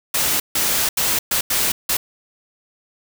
white noise bursts at uneven times, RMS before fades -19 dBFS, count 6, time 0.14-0.4 / 0.55-0.89 / 0.97-1.19 / 1.31-1.41 / 1.5-1.72 / 1.89-1.97 s, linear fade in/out 5 ms, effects none

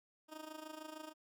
15% pulse tone with amplitude modulation, 311.1 Hz, D#4, in tune, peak -38 dBFS, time 0.28-1.14 s, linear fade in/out 50 ms, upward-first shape sine, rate 26.5 Hz, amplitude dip 75%, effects none

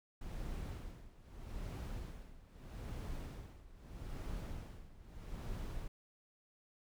brown noise with tremolo, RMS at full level -42 dBFS, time 0.21-5.88 s, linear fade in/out 5 ms, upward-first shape sine, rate 0.79 Hz, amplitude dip 85%, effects none

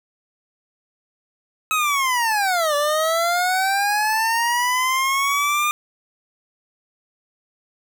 25% pulse linear two-way sweep, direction down then up, 1288 to 575 to 1212 Hz, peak -14 dBFS, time 1.71-5.71 s, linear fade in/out 0 ms, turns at 2.75 s, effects none

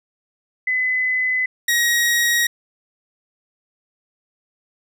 sine / sawtooth tone pair in turn, 2017 / 1892.9 Hz, B6 / A#6, +36 / +26 cents, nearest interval minor second, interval 110 cents, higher first, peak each -17 / -12 dBFS, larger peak second, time 0.67-1.46 / 1.68-2.47 s, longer neither, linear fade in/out 5 ms, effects none

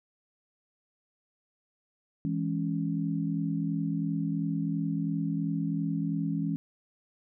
sine chord, C# minor, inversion first, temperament equal, 164.81 / 207.7 / 277.2 Hz, E3 / G#3 / C#4, 0 / 0 / 0 cents, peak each -30 / -34 / -32 dBFS, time 2.25-6.56 s, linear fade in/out 0 ms, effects none

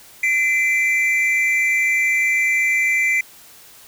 triangle tone pair together, 2043 / 2349 Hz, C7 / D7, -42 / 0 cents, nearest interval major second, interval 242 cents, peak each -16 / -17 dBFS, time 0.23-3.21 s, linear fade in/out 5 ms, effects white hiss -45 dBFS RMS until 3.87 s

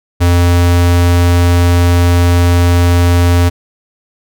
square tone, 87.31 Hz, F2, in tune, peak -7 dBFS, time 0.2-3.5 s, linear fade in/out 20 ms, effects none

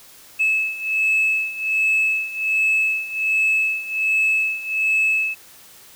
sine beating tone pair, 2600 / 2601.3 Hz, E7 / E7, -24 / -24 cents, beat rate 1.3 Hz, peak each -21 / -18 dBFS, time 0.39-5.35 s, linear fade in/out 20 ms, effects tanh soft clip ceiling -12 dBFS + white hiss -46 dBFS RMS until 5.95 s

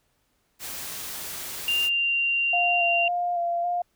white noise, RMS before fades -35 dBFS, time 0.59-1.9 s, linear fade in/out 50 ms
sine tone with pitch glide, 2794 to 2771 Hz, F7 to F7, 0 to -14 cents, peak -21 dBFS, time 1.68-3.08 s, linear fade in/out 2 ms, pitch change -14 cents, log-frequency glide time 1.82-2.15 s
sine tone with vibrato, 697 Hz, F5, 4 cents flat, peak -23 dBFS, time 2.53-3.82 s, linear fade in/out 5 ms, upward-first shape square, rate 1.8 Hz, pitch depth 20 cents each way
effects pink hiss -70 dBFS RMS until 3.95 s

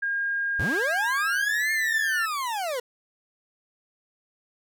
sine tone with pitch glide, 1618 to 1774.7 Hz, G#6 to A6, -46 to +14 cents, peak -24 dBFS, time 0.02-2.26 s, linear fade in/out 10 ms, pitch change +160 cents, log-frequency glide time 1.36-1.73 s
40% pulse linear two-way sweep, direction up then down, 52 to 2149 to 468.8 Hz, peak -26 dBFS, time 0.59-2.8 s, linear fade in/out 5 ms, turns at 1.72 s
effects none

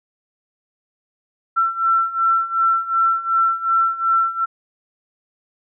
sine beating tone pair, 1344 / 1346.7 Hz, E6 / E6, +33 / +37 cents, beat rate 2.7 Hz, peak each -20 / -17 dBFS, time 1.56-4.46 s, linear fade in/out 20 ms, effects none

